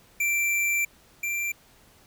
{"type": "tone pair in turn", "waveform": "square", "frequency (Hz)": [2349, 2359], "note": ["D7", "D7"], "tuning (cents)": [0, 7], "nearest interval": "unison", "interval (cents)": 7, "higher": "second", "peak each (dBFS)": [-23, -27], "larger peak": "first", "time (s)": [[0.2, 0.85], [1.23, 1.52]], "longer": "first", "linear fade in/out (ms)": 5, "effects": ["pink hiss -57 dBFS RMS until 2.06 s"]}